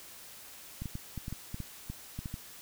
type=clicks; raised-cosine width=5 ms; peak=-25 dBFS; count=12; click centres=0.82 / 0.857 / 0.954 / 1.177 / 1.281 / 1.326 / 1.544 / 1.603 / 1.9 / 2.19 / 2.258 / 2.341 s; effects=white hiss -50 dBFS RMS until 2.61 s